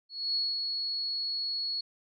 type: tone with ADSR envelope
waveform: sine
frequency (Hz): 4357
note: C#8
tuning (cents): -31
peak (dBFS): -26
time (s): 0.09-1.81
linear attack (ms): 260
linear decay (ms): 210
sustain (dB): -4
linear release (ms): 7
effects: none